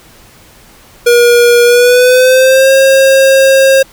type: tone with pitch glide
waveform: square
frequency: 478.4 to 537 Hz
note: A#4 to C5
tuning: +45 to +45 cents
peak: -4 dBFS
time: 1.06-3.83 s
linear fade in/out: 10 ms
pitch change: +200 cents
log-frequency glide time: 1.64-2.71 s
effects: pink hiss -40 dBFS RMS until 3.92 s